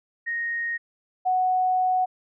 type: tone pair in turn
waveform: sine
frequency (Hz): 1864.7 / 740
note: A#6 / F#5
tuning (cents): 0 / 0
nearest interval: octave + major third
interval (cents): 1600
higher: first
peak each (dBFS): -25 / -19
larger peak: second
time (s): 0.26-0.78 / 1.25-2.06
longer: second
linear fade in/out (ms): 20
effects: none